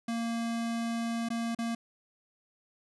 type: tone with dropouts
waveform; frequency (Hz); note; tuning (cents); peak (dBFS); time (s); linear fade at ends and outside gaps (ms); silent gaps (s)
square; 231.2; A#3; -14; -31; 0.08-1.75; 5; 1.288-1.302 / 1.549-1.587
effects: resampled to 24000 Hz